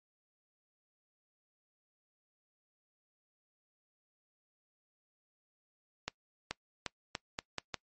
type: accelerating click train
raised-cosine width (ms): 0.2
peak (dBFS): -17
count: 7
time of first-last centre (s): 6.08-7.743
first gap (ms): 430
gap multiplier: 0.82
effects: noise-tail reverb RT60 0.1 s tail -23 dB re dry + MP3 32 kbps